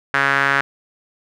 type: tone with band-pass filter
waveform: sawtooth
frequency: 138.59 Hz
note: C#3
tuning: in tune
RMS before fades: -17 dBFS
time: 0.14-0.61 s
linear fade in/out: 0 ms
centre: 1600 Hz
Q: 3.6
effects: none